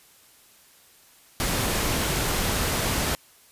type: noise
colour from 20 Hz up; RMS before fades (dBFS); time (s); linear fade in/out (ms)
pink; -25; 1.4-3.15; 0
effects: white hiss -55 dBFS RMS until 3.51 s + resampled to 32000 Hz